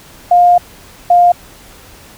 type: tone pair in turn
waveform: sine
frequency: 707 / 704.2 Hz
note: F5 / F5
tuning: +21 / +14 cents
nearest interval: unison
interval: 7 cents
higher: first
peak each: -4 dBFS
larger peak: neither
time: 0.31-0.58 / 1.1-1.32 s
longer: first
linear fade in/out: 5 ms
effects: pink hiss -39 dBFS RMS until 2.17 s